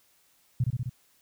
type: tone with echo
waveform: sine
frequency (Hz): 123.47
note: B2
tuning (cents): 0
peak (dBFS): -21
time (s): 0.6-0.64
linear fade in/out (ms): 5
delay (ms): 64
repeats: 4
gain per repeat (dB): -2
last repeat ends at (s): 0.896
effects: white hiss -65 dBFS RMS until 1.21 s